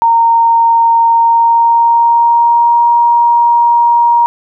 sine tone with pitch glide, 923 to 944 Hz, A#5 to A#5, -17 to +22 cents, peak -5 dBFS, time 0.02-4.26 s, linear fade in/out 0 ms, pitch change +39 cents, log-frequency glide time 1.09-2.88 s, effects none

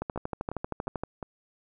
two click trains, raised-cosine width 1 ms, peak -21 / -17 dBFS, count 4 / 14, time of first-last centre 0.16-1.228 / 0.02-1.036 s, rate 2.81 / 12.8 Hz, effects none

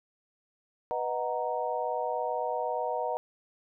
sine chord, B major seventh, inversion none, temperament equal, 493.9 / 622.3 / 740 / 932.3 Hz, B4 / D#5 / F#5 / A#5, 0 / 0 / 0 / 0 cents, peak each -34 dBFS, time 0.91-3.17 s, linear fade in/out 0 ms, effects none

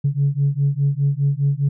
sine beating tone pair, 138.59 / 143.49 Hz, C#3 / D3, 0 / -40 cents, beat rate 4.9 Hz, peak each -18 dBFS, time 0.04-1.69 s, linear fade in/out 10 ms, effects tanh soft clip ceiling -10 dBFS

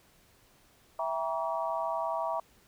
sine chord, E diminished seventh, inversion none, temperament just, 659.3 / 791.1 / 949.3 / 1139.2 Hz, E5 / G5 / Bb5 / Db6, 0 / +16 / +31 / +47 cents, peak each -33 / -38 / -34 / -37 dBFS, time 0.99-2.4 s, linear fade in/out 2 ms, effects pink hiss -63 dBFS RMS until 2.67 s

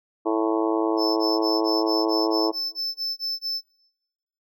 harmonic tone, 110 Hz, A2, in tune, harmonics 3 / 4 / 5 / 6 / 7 / 8 / 9 / 10, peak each -23 / -26 / -32 / -29 / -35 / -31 / -34 / -34 dBFS, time 0.25-2.52 s, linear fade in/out 20 ms
triangle tone bursts, 5274 Hz, E8, in tune, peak -24 dBFS, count 12, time 0.97-3.612 s, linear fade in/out 50 ms, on 200 ms, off 22 ms
effects noise-tail reverb RT60 0.9 s tail -22 dB re dry

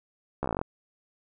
slowing click train, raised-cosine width 1 ms, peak -15 dBFS, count 11, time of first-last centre 0.43-0.615 s, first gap 14 ms, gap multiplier 1.06, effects none

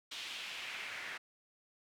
pink noise with band-pass filter sweep, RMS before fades -44 dBFS, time 0.11-1.18 s, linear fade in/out 10 ms, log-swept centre 3400 to 1900 Hz, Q 2.2, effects none

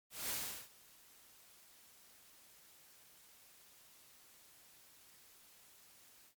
white noise with ADSR envelope, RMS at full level -39 dBFS, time 0.1-6.35 s, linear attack 200 ms, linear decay 380 ms, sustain -24 dB, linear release 86 ms, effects MP3 96 kbps

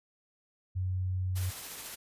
sine tone, 92.5 Hz, F#2, in tune, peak -29 dBFS, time 0.75-1.51 s, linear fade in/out 20 ms
white noise with tremolo, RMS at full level -41 dBFS, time 1.35-1.96 s, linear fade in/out 20 ms, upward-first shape sine, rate 14 Hz, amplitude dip 25%
effects resampled to 32000 Hz

